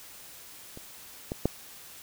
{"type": "clicks", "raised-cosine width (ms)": 2, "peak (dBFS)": [-29, -18, -10], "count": 3, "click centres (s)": [0.774, 1.319, 1.456], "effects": ["white hiss -48 dBFS RMS until 2.02 s"]}